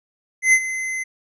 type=tone with ADSR envelope; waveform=square; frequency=2054 Hz; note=C7; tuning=33 cents flat; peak=-10 dBFS; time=0.42-1.04 s; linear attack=110 ms; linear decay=63 ms; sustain=-14 dB; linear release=16 ms; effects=resampled to 24000 Hz